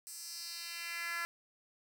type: tone with high-pass filter sweep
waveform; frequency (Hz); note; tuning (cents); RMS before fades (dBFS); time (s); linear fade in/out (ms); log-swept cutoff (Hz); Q
10% pulse; 340; F4; -46; -42; 0.07-1.25; 0; 7700 to 1500; 1.9
effects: none